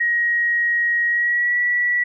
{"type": "tone with pitch glide", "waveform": "sine", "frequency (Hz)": [1890, 1945.4], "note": ["A#6", "B6"], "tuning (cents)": [23, -27], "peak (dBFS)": -16, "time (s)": [0, 2.04], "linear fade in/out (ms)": 10, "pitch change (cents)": 50, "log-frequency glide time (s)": [1.07, 1.59], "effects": []}